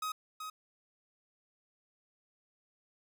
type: tone with echo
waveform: 45% pulse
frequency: 1262 Hz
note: D#6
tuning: 24 cents sharp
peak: -34 dBFS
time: 0.02-0.12 s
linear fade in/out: 5 ms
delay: 380 ms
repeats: 1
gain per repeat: -6 dB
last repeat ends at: 0.5 s
effects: none